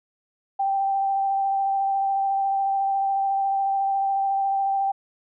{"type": "tone with vibrato", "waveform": "sine", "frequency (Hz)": 784, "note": "G5", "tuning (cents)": 0, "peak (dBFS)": -20, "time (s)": [0.59, 4.92], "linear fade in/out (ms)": 10, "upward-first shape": "sine", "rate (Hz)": 14, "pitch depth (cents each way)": 13, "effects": []}